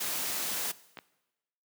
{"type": "noise", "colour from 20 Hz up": "white", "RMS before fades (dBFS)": -33, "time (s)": [0, 0.72], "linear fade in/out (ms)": 10}
{"type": "clicks", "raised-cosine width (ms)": 0.3, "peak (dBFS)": -26, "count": 2, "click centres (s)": [0.972, 0.988]}
{"effects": ["noise-tail reverb RT60 1.0 s tail -19 dB re dry", "high-pass 150 Hz 12 dB/octave"]}